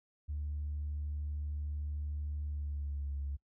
sine tone with pitch glide, 73.9 to 70.28 Hz, D2 to C#2, +11 to +24 cents, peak -34 dBFS, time 0.28-3.37 s, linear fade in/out 20 ms, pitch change -87 cents, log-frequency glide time 2.46-3.13 s, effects noise-tail reverb RT60 0.1 s tail -24 dB re dry + tanh soft clip ceiling -31 dBFS

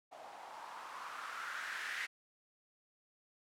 violet noise with low-pass filter sweep, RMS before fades -45 dBFS, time 0.11-2.07 s, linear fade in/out 20 ms, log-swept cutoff 710 to 1900 Hz, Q 3.9, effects none

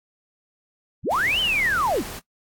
sine linear two-way sweep, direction up then down, 36.33 to 3136 to 121.8 Hz, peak -19 dBFS, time 1.03-2.04 s, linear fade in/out 50 ms, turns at 1.4 s
pink noise, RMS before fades -35 dBFS, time 1.1-2.2 s, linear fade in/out 20 ms
effects noise-tail reverb RT60 0.1 s tail -18 dB re dry + AAC 64 kbps

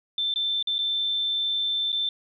sine tone with dropouts, 3549 Hz, A7, 14 cents sharp, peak -23 dBFS, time 0.18-2.09 s, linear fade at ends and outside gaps 2 ms, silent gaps 0.34-0.359 / 0.627-0.672 / 0.783-0.789 / 1.92-1.927 s, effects none

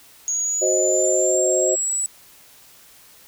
sine linear sweep, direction up, 6645 to 7902 Hz, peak -20 dBFS, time 0.28-2.06 s, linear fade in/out 0 ms
sine chord, C diminished, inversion second, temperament equal, 370 / 523.3 / 622.3 Hz, Gb4 / C5 / Eb5, 0 / 0 / 0 cents, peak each -22 dBFS, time 0.61-1.76 s, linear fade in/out 20 ms
effects white hiss -49 dBFS RMS until 3.27 s

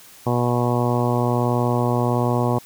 harmonic tone, 121.4 Hz, B2, 29 cents flat, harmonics 1 / 2 / 3 / 4 / 5 / 6 / 7 / 8 / 9, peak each -21 / -24 / -26 / -27 / -28 / -29 / -29 / -30 / -31 dBFS, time 0.26-2.59 s, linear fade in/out 10 ms, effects white hiss -46 dBFS RMS until 2.65 s

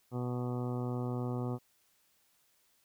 harmonic tone, 123.47 Hz, B2, in tune, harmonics 1 / 2 / 3 / 4 / 5 / 6 / 7 / 8 / 9 / 10, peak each -35 / -38 / -42 / -44 / -51 / -48 / -51 / -56 / -52 / -53 dBFS, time 0.11-1.59 s, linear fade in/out 50 ms, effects white hiss -71 dBFS RMS until 2.84 s

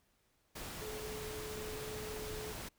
sine tone in noise, 429.1 Hz, A4, 43 cents flat, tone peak -44 dBFS, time 0.81-2.53 s, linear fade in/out 10 ms, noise pink, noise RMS -45 dBFS, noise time 0.55-2.69 s, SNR -2 dB, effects pink hiss -75 dBFS RMS until 2.78 s

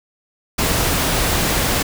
pink noise, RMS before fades -18 dBFS, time 0.58-1.83 s, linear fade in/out 10 ms, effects none

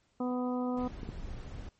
harmonic tone, 249.4 Hz, B3, 17 cents sharp, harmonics 1 / 2 / 3 / 4 / 5, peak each -31 / -37 / -41 / -43 / -45 dBFS, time 0.2-0.88 s, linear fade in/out 5 ms
brown noise, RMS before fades -42 dBFS, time 0.77-1.69 s, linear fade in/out 5 ms
clicks, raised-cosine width 3 ms, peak -26 dBFS, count 2, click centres 1.032 / 1.09 s
effects pink hiss -72 dBFS RMS until 1.79 s + MP3 32 kbps

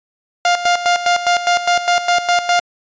sawtooth tone with tremolo, 703 Hz, F5, 11 cents sharp, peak -7 dBFS, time 0.45-2.6 s, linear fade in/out 2 ms, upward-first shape square, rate 4.9 Hz, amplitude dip 70%, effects resampled to 16000 Hz

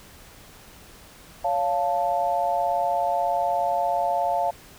sine chord, Db augmented, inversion none, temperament equal with one note detuned, 561.8 / 698.5 / 880 Hz, Db5 / F5 / A5, +23 / 0 / 0 cents, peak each -28 / -23 / -26 dBFS, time 1.44-4.51 s, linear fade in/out 10 ms, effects pink hiss -48 dBFS RMS until 4.78 s

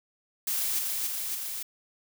blue noise with echo, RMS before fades -29 dBFS, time 0.47-0.79 s, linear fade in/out 5 ms, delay 280 ms, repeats 3, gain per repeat -2 dB, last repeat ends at 1.63 s, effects none

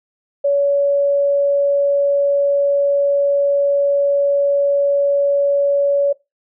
sine tone, 565 Hz, C#5, 33 cents sharp, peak -12 dBFS, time 0.44-6.13 s, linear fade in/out 10 ms, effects noise-tail reverb RT60 0.2 s tail -20 dB re dry

